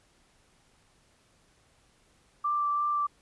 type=tone with vibrato; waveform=sine; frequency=1174.7 Hz; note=D6; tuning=in tune; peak=-25 dBFS; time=2.44-3.07 s; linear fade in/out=10 ms; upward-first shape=sine; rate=2.9 Hz; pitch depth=10 cents each way; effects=pink hiss -65 dBFS RMS until 3.21 s + resampled to 24000 Hz